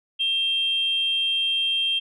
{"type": "tone pair together", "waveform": "sine", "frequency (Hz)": [2700, 3193], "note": ["E7", "G7"], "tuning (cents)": [41, 31], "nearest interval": "minor third", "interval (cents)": 290, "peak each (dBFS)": [-29, -20], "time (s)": [0.19, 2], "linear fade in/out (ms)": 20, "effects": ["tanh soft clip ceiling -14 dBFS"]}